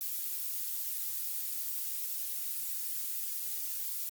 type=noise with flanger; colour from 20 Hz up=violet; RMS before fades=-36 dBFS; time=0.01-4.09 s; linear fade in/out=0 ms; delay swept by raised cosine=1.4 to 4.7 ms; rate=3.8 Hz; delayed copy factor=+0.55; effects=Opus 48 kbps